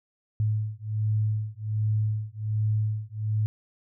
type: beating tone pair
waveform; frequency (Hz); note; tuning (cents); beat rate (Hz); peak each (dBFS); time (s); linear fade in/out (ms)
sine; 106.8 / 108.1; G#2 / A2; +49 / -30; 1.3; -27; 0.4-3.46; 0
effects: none